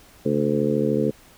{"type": "harmonic tone with a mistuned harmonic", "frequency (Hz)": 73.42, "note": "D2", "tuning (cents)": 0, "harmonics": [2, 3, 4, 5, 6, 7], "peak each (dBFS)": [-28, -24, -26, -28, -24, -27], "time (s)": [0.25, 1.11], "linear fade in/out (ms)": 10, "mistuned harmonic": 2, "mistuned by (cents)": -140, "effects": ["pink hiss -51 dBFS RMS until 1.37 s"]}